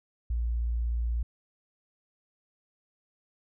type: tone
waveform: sine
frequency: 58.27 Hz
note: A#1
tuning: in tune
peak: -26 dBFS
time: 0.3-1.23 s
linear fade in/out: 5 ms
effects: none